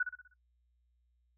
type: tone with echo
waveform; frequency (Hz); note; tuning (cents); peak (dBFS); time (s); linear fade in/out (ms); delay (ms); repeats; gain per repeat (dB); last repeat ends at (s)
sine; 1480; F#6; 0; -27; 0-0.03; 5; 62; 5; -7; 0.34
effects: noise-tail reverb RT60 0.1 s tail -20 dB re dry + added 60 Hz sine -70 dBFS peak until 1.37 s